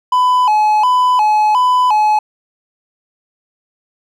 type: tone with vibrato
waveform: triangle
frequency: 923 Hz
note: A#5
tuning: 17 cents flat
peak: -7 dBFS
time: 0.12-2.19 s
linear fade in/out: 5 ms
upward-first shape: square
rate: 1.4 Hz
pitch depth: 140 cents each way
effects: none